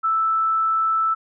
sine tone, 1318.5 Hz, E6, in tune, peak -17 dBFS, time 0.03-1.15 s, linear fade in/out 20 ms, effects none

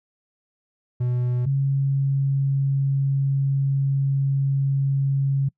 triangle / sine tone pair in turn, 123.47 / 137.4 Hz, B2 / C#3, 0 / -15 cents, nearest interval major second, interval 185 cents, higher second, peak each -18 dBFS, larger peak neither, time 1-1.46 / 1.46-5.49 s, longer second, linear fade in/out 10 ms, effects noise-tail reverb RT60 0.1 s tail -25 dB re dry

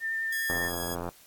sine tone with vibrato, 1800 Hz, A6, 39 cents sharp, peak -28 dBFS, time 0-0.71 s, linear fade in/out 50 ms, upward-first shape sine, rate 10 Hz, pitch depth 11 cents each way
5% pulse tone, 1661.2 Hz, G#6, in tune, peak -23 dBFS, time 0.32-0.95 s, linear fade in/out 5 ms
click train, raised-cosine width 1 ms, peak -20 dBFS, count 52, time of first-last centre 0.5-1.09 s, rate 86.5 Hz
effects white hiss -56 dBFS RMS until 1.26 s + AAC 64 kbps

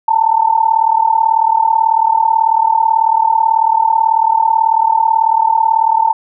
sine tone with amplitude modulation, 894 Hz, A5, 27 cents sharp, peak -5 dBFS, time 0.08-6.13 s, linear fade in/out 5 ms, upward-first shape sine, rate 38.2 Hz, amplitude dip 85%, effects none

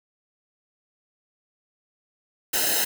white noise with comb filter, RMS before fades -23 dBFS, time 2.53-2.85 s, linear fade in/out 10 ms, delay 0.87 ms, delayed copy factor -1, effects none

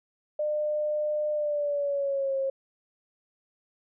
sine tone with pitch glide, 602 to 539.4 Hz, D5 to C#5, +43 to -47 cents, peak -25 dBFS, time 0.39-2.5 s, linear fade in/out 5 ms, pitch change -190 cents, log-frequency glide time 1.33-2.36 s, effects none

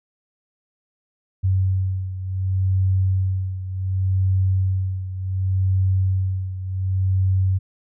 sine beating tone pair, 94.3 / 94.98 Hz, F#2 / F#2, +33 / +46 cents, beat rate 0.68 Hz, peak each -19 / -24 dBFS, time 1.43-7.59 s, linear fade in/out 20 ms, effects none

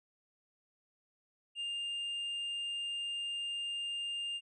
triangle tone, 2806 Hz, F7, 8 cents sharp, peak -34 dBFS, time 1.55-4.41 s, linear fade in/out 50 ms, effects resampled to 24000 Hz

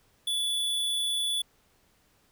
square tone, 3445 Hz, A7, 37 cents flat, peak -27 dBFS, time 0.27-1.42 s, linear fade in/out 5 ms, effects pink hiss -66 dBFS RMS until 2.31 s

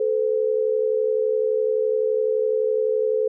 sine tone pair together, 436.2 / 508 Hz, A4 / B4, -15 / +49 cents, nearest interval minor third, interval 264 cents, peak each -20 / -23 dBFS, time 0-3.28 s, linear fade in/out 5 ms, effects none

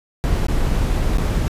brown noise with dropouts, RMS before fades -18 dBFS, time 0.24-1.48 s, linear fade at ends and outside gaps 0 ms, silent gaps 0.468-0.484 / 1.173-1.184 s, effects resampled to 32000 Hz

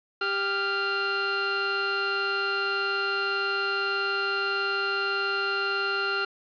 sawtooth tone pair together, 394.9 / 1393 Hz, G4 / F6, +13 / -5 cents, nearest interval octave + minor seventh, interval 2182 cents, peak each -27 / -22 dBFS, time 0.21-6.25 s, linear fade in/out 5 ms, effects resampled to 11025 Hz + 9-bit

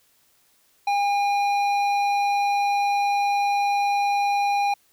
sine tone with hard clipping, 809 Hz, G#5, 46 cents flat, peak -21 dBFS, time 0.87-4.74 s, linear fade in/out 5 ms, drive 10 dB, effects white hiss -62 dBFS RMS until 4.92 s

